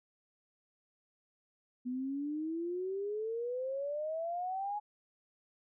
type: exponential sweep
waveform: sine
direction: up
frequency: 245.6 to 843 Hz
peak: -34 dBFS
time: 1.85-4.8 s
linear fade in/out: 20 ms
effects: none